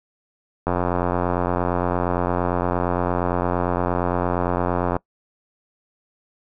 click train, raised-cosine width 1 ms, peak -7 dBFS, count 382, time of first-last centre 0.67-4.965 s, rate 88.7 Hz, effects noise-tail reverb RT60 0.1 s tail -23 dB re dry

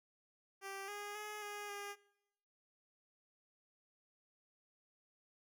10% pulse tone with pitch steps, 391.3 / 411.2 / 421.4 / 412.7 / 405.8 Hz, G4 / G#4 / G#4 / G#4 / G#4, -3 / -17 / +25 / -11 / -40 cents, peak -36 dBFS, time 0.61-1.96 s, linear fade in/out 50 ms, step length 270 ms, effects noise-tail reverb RT60 0.9 s tail -22 dB re dry

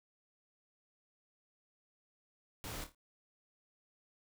pink noise with echo, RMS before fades -44 dBFS, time 2.64-2.84 s, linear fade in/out 0 ms, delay 27 ms, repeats 4, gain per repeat -8 dB, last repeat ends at 2.948 s, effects none

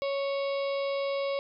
harmonic tone, 554.4 Hz, C#5, in tune, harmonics 1 / 2 / 4 / 5 / 6 / 7 / 8 / 9, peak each -28 / -39 / -41 / -46 / -48 / -46 / -51 / -49 dBFS, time 0.02-1.39 s, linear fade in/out 0 ms, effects none

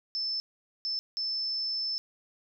sine tone bursts at uneven times, 5274 Hz, E8, in tune, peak -29 dBFS, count 3, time 0.15-0.4 / 0.85-0.99 / 1.17-1.98 s, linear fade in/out 0 ms, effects none

